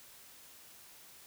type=silence; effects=white hiss -56 dBFS RMS until 1.26 s